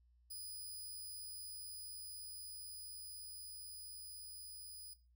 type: tone with level ramp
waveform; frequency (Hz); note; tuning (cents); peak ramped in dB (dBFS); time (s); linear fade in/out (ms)
5% pulse; 4971; D#8; -2; -39 to -43; 0.3-4.94; 10
effects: noise-tail reverb RT60 0.3 s tail -17 dB re dry + added 60 Hz sine -67 dBFS peak until 5.15 s